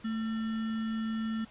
sine tone with sample-and-hold, 221.9 Hz, A3, 15 cents sharp, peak -30 dBFS, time 0.04-1.45 s, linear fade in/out 10 ms, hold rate 1575 Hz, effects pink hiss -55 dBFS RMS until 1.5 s + resampled to 8000 Hz

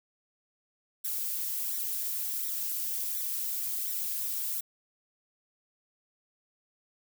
violet noise with flanger, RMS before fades -33 dBFS, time 1.04-4.61 s, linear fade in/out 10 ms, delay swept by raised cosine 0.52 to 4.72 ms, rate 1.4 Hz, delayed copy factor +0.85, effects none

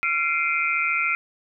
sine tone cluster, 1371 / 2101 / 2335 / 2489 Hz, F6 / C7 / D7 / D#7, -32 / +7 / -11 / 0 cents, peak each -26 dBFS, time 0.03-1.15 s, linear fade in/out 0 ms, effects none

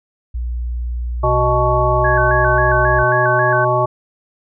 sine tone, 59.9 Hz, A#1, 48 cents sharp, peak -19 dBFS, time 0.34-3.04 s, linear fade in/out 10 ms
harmonic tone, 123.9 Hz, B2, 6 cents sharp, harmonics 1 / 3 / 5 / 7 / 9, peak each -20 / -21 / -17 / -20 / -18 dBFS, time 1.23-3.86 s, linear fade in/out 10 ms
sine tone with vibrato, 1590 Hz, G6, 24 cents sharp, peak -17 dBFS, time 2.04-3.65 s, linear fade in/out 10 ms, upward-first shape square, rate 3.7 Hz, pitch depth 77 cents each way
effects none

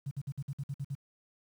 sine tone bursts, 138.59 Hz, C#3, in tune, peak -33 dBFS, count 9, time 0.06-0.952 s, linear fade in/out 10 ms, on 52 ms, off 53 ms, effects 10-bit

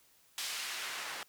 white noise with band-pass filter sweep, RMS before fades -40 dBFS, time 0.38-1.23 s, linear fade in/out 0 ms, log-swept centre 3600 to 1200 Hz, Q 0.74, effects white hiss -66 dBFS RMS until 1.28 s

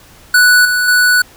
square tone with level steps, 1480 Hz, F#6, in tune, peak -6 / -12 / -8 dBFS, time 0.34-1.22 s, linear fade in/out 5 ms, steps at 0.65 / 0.88 s, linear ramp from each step 2 ms, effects pink hiss -42 dBFS RMS until 1.36 s

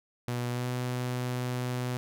sawtooth tone with pitch glide, 121.9 to 124.68 Hz, B2 to B2, -22 to +17 cents, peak -26 dBFS, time 0.28-1.97 s, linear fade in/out 0 ms, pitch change +39 cents, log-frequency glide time 0.49-0.68 s, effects none

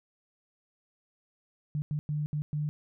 sine tone bursts at uneven times, 149.5 Hz, D3, 31 cents sharp, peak -28 dBFS, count 5, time 1.75-1.82 / 1.91-1.99 / 2.09-2.26 / 2.33-2.42 / 2.53-2.69 s, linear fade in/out 0 ms, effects none

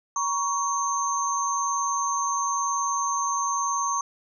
sine tone cluster, 949 / 1110 / 6310 Hz, A#5 / C#6 / G8, +31 / +2 / +10 cents, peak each -31 / -25 / -29 dBFS, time 0.16-4.01 s, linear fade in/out 2 ms, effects none

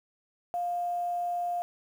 sine tone with quantisation, 703 Hz, F5, 11 cents sharp, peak -28 dBFS, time 0.54-1.62 s, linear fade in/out 0 ms, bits 9, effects none

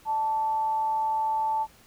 sine tone with amplitude modulation, 880 Hz, A5, in tune, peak -22 dBFS, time 0.05-1.67 s, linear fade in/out 50 ms, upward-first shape sine, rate 267 Hz, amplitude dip 30%, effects pink hiss -56 dBFS RMS until 1.86 s

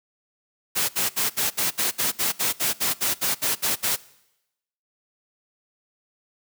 white noise bursts, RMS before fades -23 dBFS, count 16, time 0.75-3.965 s, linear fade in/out 20 ms, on 140 ms, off 65 ms, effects noise-tail reverb RT60 0.9 s tail -21 dB re dry + high-pass 100 Hz 12 dB/octave

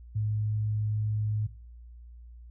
sine tone, 106.8 Hz, G#2, 49 cents sharp, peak -26 dBFS, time 0.15-1.47 s, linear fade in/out 10 ms, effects noise-tail reverb RT60 0.4 s tail -18 dB re dry + added 59 Hz sine -45 dBFS peak until 2.5 s

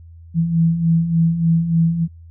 sine beating tone pair, 162.9 / 166.3 Hz, E3 / E3, -20 / +16 cents, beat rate 3.4 Hz, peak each -21 / -14 dBFS, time 0.34-2.08 s, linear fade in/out 50 ms, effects added 83 Hz sine -38 dBFS peak until 2.3 s

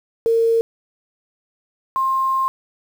sine tone pair in turn, 457.3 / 1060.4 Hz, A#4 / C6, -33 / +23 cents, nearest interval octave + minor third, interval 1456 cents, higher second, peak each -13 / -16 dBFS, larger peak first, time 0.26-0.61 / 1.96-2.48 s, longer second, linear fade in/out 0 ms, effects 7-bit

